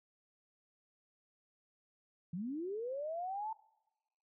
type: linear sweep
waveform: sine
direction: up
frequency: 160.2 to 900 Hz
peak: -37 dBFS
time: 2.33-3.53 s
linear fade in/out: 5 ms
effects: noise-tail reverb RT60 1.0 s tail -23 dB re dry